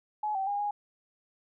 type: tone with pitch steps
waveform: sine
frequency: 847 / 772 / 813 / 825 Hz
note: G#5 / G5 / G#5 / G#5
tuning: +34 / -27 / -37 / -12 cents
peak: -28 dBFS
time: 0.23-0.71 s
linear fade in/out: 5 ms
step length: 120 ms
effects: none